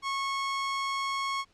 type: tone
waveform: sawtooth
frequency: 1096 Hz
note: C#6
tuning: 20 cents flat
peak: -25 dBFS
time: 0.02-1.45 s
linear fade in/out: 50 ms
effects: pink hiss -65 dBFS RMS until 1.53 s + low-pass 6000 Hz 12 dB/octave